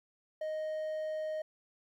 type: tone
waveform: triangle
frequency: 622.3 Hz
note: D#5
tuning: in tune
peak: -32 dBFS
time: 0.41-1.42 s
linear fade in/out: 5 ms
effects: 12-bit